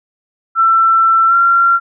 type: tone with pitch glide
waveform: sine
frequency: 1340 to 1373.7 Hz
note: E6 to F6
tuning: +28 to -29 cents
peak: -7 dBFS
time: 0.55-1.8 s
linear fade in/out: 50 ms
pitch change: +43 cents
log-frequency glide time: 1.28-1.34 s
effects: none